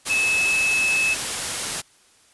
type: tone in noise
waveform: sine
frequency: 2599 Hz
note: E7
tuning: 25 cents flat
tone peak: -18 dBFS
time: 0.09-1.15 s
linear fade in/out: 20 ms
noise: white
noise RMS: -26 dBFS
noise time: 0.05-1.82 s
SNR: +5 dB
effects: white hiss -56 dBFS RMS until 2.33 s + resampled to 24000 Hz